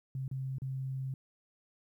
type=tone with dropouts; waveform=sine; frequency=132.7 Hz; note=C3; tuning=25 cents sharp; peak=-34 dBFS; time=0.15-1.14 s; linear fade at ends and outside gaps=2 ms; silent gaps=0.28-0.313 / 0.584-0.619 s; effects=12-bit